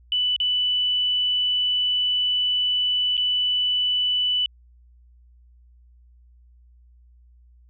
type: tone with dropouts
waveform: sine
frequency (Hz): 2980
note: F#7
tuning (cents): +12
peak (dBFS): -19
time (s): 0.12-4.46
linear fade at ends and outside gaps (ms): 1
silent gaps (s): 0.363-0.401 / 3.169-3.177
effects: added 60 Hz sine -50 dBFS peak until 7.69 s